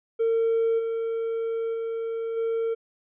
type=tone with level steps; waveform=triangle; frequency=455 Hz; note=A#4; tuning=42 cents flat; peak=-17 / -23 / -25 / -21 dBFS; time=0.19-2.75 s; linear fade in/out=20 ms; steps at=0.78 / 1.73 / 2.36 s; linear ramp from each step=20 ms; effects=tanh soft clip ceiling -16 dBFS + resampled to 8000 Hz